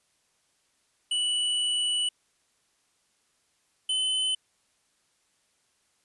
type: tone pair in turn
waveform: square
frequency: 2957 / 3037 Hz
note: F#7 / F#7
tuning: -2 / +44 cents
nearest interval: unison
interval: 46 cents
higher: second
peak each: -25 dBFS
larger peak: neither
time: 1.11-2.09 / 3.89-4.35 s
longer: first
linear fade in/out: 5 ms
effects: white hiss -70 dBFS RMS until 6.04 s + resampled to 24000 Hz